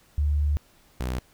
sine / sawtooth tone pair in turn, 73.42 / 62.67 Hz, D2 / B1, 0 / +26 cents, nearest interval minor third, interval 274 cents, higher first, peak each -20 / -23 dBFS, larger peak first, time 0.18-0.57 / 1-1.19 s, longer first, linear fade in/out 0 ms, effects pink hiss -59 dBFS RMS until 1.33 s

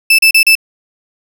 35% pulse tone bursts, 2637 Hz, E7, in tune, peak -3 dBFS, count 4, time 0.1-0.553 s, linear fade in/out 5 ms, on 87 ms, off 35 ms, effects none

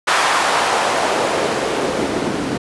white noise with band-pass filter sweep, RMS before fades -18 dBFS, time 0.07-2.58 s, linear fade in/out 10 ms, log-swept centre 1100 to 240 Hz, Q 1.2, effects resampled to 24000 Hz

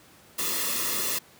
white noise with comb filter, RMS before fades -28 dBFS, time 0.38-1.19 s, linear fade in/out 10 ms, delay 1.3 ms, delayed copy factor -0.75, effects pink hiss -54 dBFS RMS until 1.39 s + high-pass 100 Hz 12 dB/octave

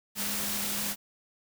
sine tone in noise, 204.4 Hz, G#3, 27 cents flat, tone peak -40 dBFS, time 0.15-0.96 s, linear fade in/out 50 ms, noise white, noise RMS -32 dBFS, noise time 0.15-0.96 s, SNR -11 dB, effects none

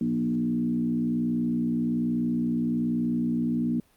sine tone with frequency modulation, 238.4 Hz, A#3, 39 cents sharp, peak -23 dBFS, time 0.01-3.8 s, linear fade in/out 2 ms, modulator 61.2 Hz, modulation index 0.93, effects pink hiss -63 dBFS RMS until 3.96 s + Opus 48 kbps

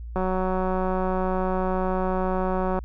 click train, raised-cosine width 1 ms, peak -13 dBFS, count 490, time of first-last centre 0.16-2.789 s, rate 186 Hz, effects added 58 Hz sine -33 dBFS peak until 2.84 s

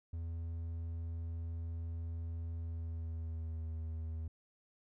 triangle tone with pitch glide, 83 to 80.5 Hz, E2 to E2, +12 to -41 cents, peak -36 dBFS, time 0.13-4.28 s, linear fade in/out 5 ms, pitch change -53 cents, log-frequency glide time 2.59-3.66 s, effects none

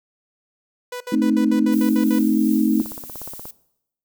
sawtooth tone bursts, 493.9 Hz, B4, in tune, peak -24 dBFS, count 9, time 0.92-2.189 s, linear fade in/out 5 ms, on 85 ms, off 63 ms
sine chord, A diminished, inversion none, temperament equal, 220 / 261.6 / 311.1 Hz, A3 / C4 / Eb4, 0 / 0 / 0 cents, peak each -20 dBFS, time 1.12-2.82 s, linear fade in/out 5 ms
violet noise with tremolo, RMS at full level -34 dBFS, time 1.72-3.51 s, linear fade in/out 5 ms, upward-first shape sine, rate 2.8 Hz, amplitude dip 35%
click train, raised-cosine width 1 ms, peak -22 dBFS, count 12, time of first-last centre 2.8-3.455 s, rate 16.8 Hz
effects noise-tail reverb RT60 0.8 s tail -19 dB re dry

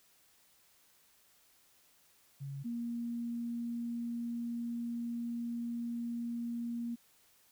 sine tone pair in turn, 138.59 / 235.6 Hz, C#3 / A#3, 0 / +19 cents, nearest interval major sixth, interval 919 cents, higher second, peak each -39 / -35 dBFS, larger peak second, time 2.4-2.64 / 2.64-6.96 s, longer second, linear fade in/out 20 ms, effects white hiss -67 dBFS RMS until 7.51 s

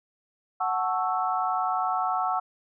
sine chord, F# minor seventh, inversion none, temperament equal, 740 / 880 / 1108.7 / 1318.5 Hz, F#5 / A5 / C#6 / E6, 0 / 0 / 0 / 0 cents, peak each -27 / -32 / -31 / -29 dBFS, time 0.6-2.4 s, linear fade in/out 10 ms, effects none

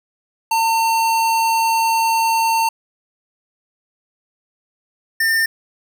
square tone pair in turn, 905 / 1804.3 Hz, A5 / A6, +48 / +43 cents, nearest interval octave, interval 1195 cents, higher second, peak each -15 dBFS, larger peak neither, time 0.51-2.69 / 5.2-5.46 s, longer first, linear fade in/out 5 ms, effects none

